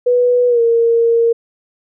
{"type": "tone with pitch glide", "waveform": "sine", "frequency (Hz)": [491.1, 463.5], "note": ["B4", "A#4"], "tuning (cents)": [-10, -10], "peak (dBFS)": -9, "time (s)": [0.06, 1.33], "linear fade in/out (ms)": 10, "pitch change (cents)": -100, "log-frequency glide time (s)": [0.48, 0.61], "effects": []}